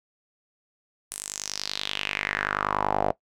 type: tone with band-pass filter sweep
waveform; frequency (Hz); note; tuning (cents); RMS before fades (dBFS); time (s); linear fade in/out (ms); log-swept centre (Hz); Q
sawtooth; 50.4; G1; +49; -29; 1.11-3.12; 10; 9700 to 640; 3.7
effects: noise-tail reverb RT60 0.1 s tail -19 dB re dry